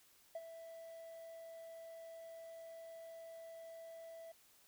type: tone with ADSR envelope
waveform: triangle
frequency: 659.3 Hz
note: E5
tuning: in tune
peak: -37 dBFS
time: 0.35-4.32 s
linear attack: 5 ms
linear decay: 40 ms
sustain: -11 dB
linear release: 6 ms
effects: tanh soft clip ceiling -36 dBFS + white hiss -68 dBFS RMS until 4.67 s